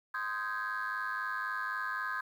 sine chord, Ab major seventh, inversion first, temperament just, 1038.3 / 1245.9 / 1557.4 / 1661.2 Hz, C6 / Eb6 / G6 / Ab6, -14 / +2 / -12 / 0 cents, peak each -38 / -38 / -37 / -37 dBFS, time 0.14-2.21 s, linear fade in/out 5 ms, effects tanh soft clip ceiling -28 dBFS + 10-bit

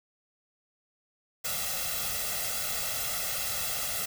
white noise with comb filter, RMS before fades -32 dBFS, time 1.44-4.06 s, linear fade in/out 10 ms, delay 1.5 ms, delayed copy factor +1, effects none

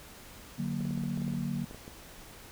sine chord, D augmented, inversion none, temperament equal with one note detuned, 147.51 / 185 / 233.1 Hz, D3 / F#3 / A#3, +8 / 0 / 0 cents, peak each -35 dBFS, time 0.58-1.65 s, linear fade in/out 10 ms
clicks, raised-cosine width 2 ms, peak -32 dBFS, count 12, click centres 0.808 / 0.853 / 0.908 / 0.976 / 1.037 / 1.175 / 1.218 / 1.28 / 1.337 / 1.711 / 1.746 / 1.879 s
effects pink hiss -50 dBFS RMS until 2.51 s

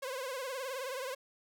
sawtooth tone with vibrato, 523.3 Hz, C5, in tune, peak -33 dBFS, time 0.02-1.15 s, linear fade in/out 10 ms, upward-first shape triangle, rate 19 Hz, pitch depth 120 cents each way, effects none

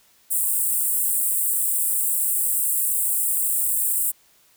pink high-pass noise, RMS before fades -22 dBFS, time 0.3-4.12 s, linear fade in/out 20 ms, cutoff 7900 Hz, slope 96 dB/octave, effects white hiss -58 dBFS RMS until 4.56 s

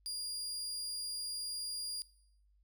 30% pulse tone, 4827 Hz, D8, 47 cents sharp, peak -35 dBFS, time 0.06-2.02 s, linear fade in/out 0 ms, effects noise-tail reverb RT60 0.7 s tail -21 dB re dry + added 50 Hz sine -66 dBFS peak until 2.63 s

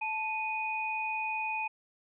sine tone pair together, 877.5 / 2482 Hz, A5 / D#7, -5 / -5 cents, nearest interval octave + tritone, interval 1800 cents, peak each -34 / -33 dBFS, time 0.01-1.68 s, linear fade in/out 10 ms, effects none

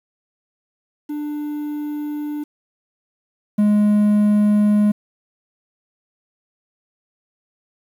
triangle tone pair in turn, 296.6 / 208.5 Hz, D4 / G#3, +17 / +7 cents, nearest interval tritone, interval 610 cents, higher first, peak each -21 / -10 dBFS, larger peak second, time 1.09-2.44 / 3.58-4.92 s, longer first, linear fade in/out 10 ms, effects 8-bit

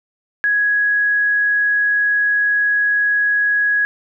sine tone, 1667 Hz, G#6, 6 cents sharp, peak -13 dBFS, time 0.44-3.85 s, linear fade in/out 0 ms, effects none

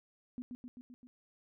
sine tone with echo, 246.9 Hz, B3, in tune, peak -38 dBFS, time 0.38-0.42 s, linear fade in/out 0 ms, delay 130 ms, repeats 5, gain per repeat -3 dB, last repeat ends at 1.07 s, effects none

